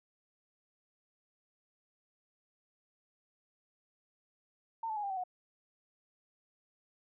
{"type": "tone with pitch steps", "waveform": "sine", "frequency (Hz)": [907, 868.5, 831.7, 796.5, 762.7, 730.4], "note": ["A#5", "A5", "G#5", "G5", "G5", "F#5"], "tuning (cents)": [-48, -23, 2, 27, -48, -23], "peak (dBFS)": -34, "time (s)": [4.83, 5.238], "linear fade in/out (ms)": 5, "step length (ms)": 68, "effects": []}